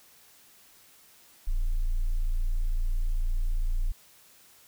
sine tone, 28.89 Hz, A#0, 15 cents flat, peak -21 dBFS, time 1.47-3.92 s, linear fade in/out 10 ms, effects tanh soft clip ceiling -22 dBFS + white hiss -57 dBFS RMS until 4.67 s

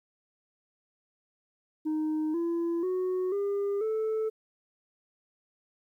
sine tone with pitch steps, 310 / 338.1 / 368.7 / 402 / 438.4 Hz, D#4 / E4 / F#4 / G4 / A4, -6 / +44 / -6 / +44 / -6 cents, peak -24 dBFS, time 1.85-4.3 s, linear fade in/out 20 ms, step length 490 ms, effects tanh soft clip ceiling -26 dBFS + 11-bit

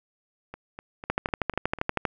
two click trains, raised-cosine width 0.5 ms, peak -9 / -23 dBFS, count 13 / 6, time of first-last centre 1.1-2.052 / 0.54-1.787 s, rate 12.6 / 4.01 Hz, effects none

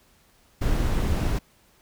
brown noise, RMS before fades -23 dBFS, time 0.61-1.39 s, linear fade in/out 10 ms, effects pink hiss -60 dBFS RMS until 1.81 s

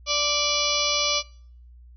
harmonic tone with a mistuned harmonic, 586 Hz, D5, 4 cents flat, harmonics 1 / 2 / 4 / 5 / 6 / 7 / 8 / 9 / 10, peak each -30 / -30 / -30 / -30 / -30 / -30 / -30 / -30 / -30 dBFS, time 0.06-1.23 s, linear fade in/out 50 ms, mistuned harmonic 6, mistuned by -44 cents, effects noise-tail reverb RT60 0.6 s tail -25 dB re dry + added 60 Hz sine -45 dBFS peak until 1.96 s

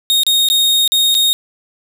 40% pulse tone with dropouts, 3718 Hz, A#7, 5 cents flat, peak -9 dBFS, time 0.1-1.33 s, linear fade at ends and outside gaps 0 ms, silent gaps 0.234-0.266 / 0.487-0.5 / 0.877-0.92 / 1.144-1.15 s, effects none

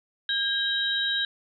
sine tone cluster, 1617 / 3146 / 3832 Hz, G#6 / G7 / A#7, -47 / +6 / +47 cents, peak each -28 / -32 / -26 dBFS, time 0.29-1.25 s, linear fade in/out 2 ms, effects none

